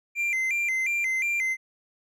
triangle tone with vibrato, 2217 Hz, C#7, in tune, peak -22 dBFS, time 0.15-1.57 s, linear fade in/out 50 ms, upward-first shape square, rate 2.8 Hz, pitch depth 120 cents each way, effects none

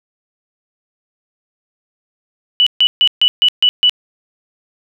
sine tone bursts, 2960 Hz, F#7, in tune, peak -7 dBFS, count 7, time 2.6-3.895 s, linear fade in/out 0 ms, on 65 ms, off 140 ms, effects none

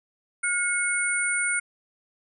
sine tone cluster, 1439 / 2193 / 9020 Hz, F#6 / C#7 / C#9, -49 / -19 / +29 cents, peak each -27 dBFS, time 0.43-1.6 s, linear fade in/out 10 ms, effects none

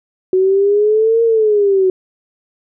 sine exponential two-way sweep, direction up then down, 370 to 463.5 to 370 Hz, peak -9 dBFS, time 0.33-1.9 s, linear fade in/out 2 ms, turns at 1.23 s, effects none

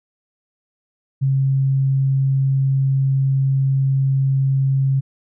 sine tone, 135.2 Hz, C#3, 43 cents flat, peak -14 dBFS, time 1.21-5.01 s, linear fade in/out 20 ms, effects none

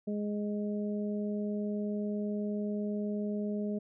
harmonic tone, 207.7 Hz, G#3, in tune, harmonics 1 / 2 / 3, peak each -32 / -38 / -42 dBFS, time 0.07-3.79 s, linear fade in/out 10 ms, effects none

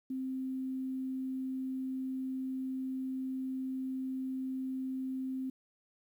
sine tone, 261.6 Hz, C4, in tune, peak -34 dBFS, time 0.1-5.5 s, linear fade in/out 5 ms, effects 11-bit

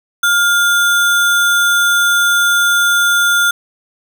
sine tone with sample-and-hold, 1410 Hz, F6, 16 cents sharp, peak -9 dBFS, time 0.23-3.51 s, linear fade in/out 5 ms, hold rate 4900 Hz, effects none

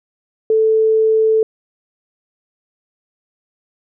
sine tone, 440 Hz, A4, in tune, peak -10 dBFS, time 0.5-1.43 s, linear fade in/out 2 ms, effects none

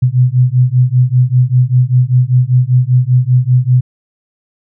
sine beating tone pair, 123.47 / 128.57 Hz, B2 / C3, 0 / -30 cents, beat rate 5.1 Hz, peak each -10 dBFS, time 0.02-3.81 s, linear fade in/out 10 ms, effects none

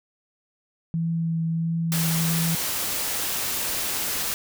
sine tone with vibrato, 164.81 Hz, E3, in tune, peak -22 dBFS, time 0.94-2.55 s, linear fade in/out 0 ms, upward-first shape triangle, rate 1.5 Hz, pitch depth 14 cents each way
white noise, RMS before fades -27 dBFS, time 1.92-4.34 s, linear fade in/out 0 ms
effects none

